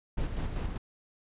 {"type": "noise with tremolo", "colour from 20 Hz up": "brown", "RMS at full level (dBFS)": -31, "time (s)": [0.17, 0.78], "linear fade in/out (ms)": 10, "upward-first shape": "square", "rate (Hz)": 5.1, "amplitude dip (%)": 40, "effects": ["resampled to 8000 Hz"]}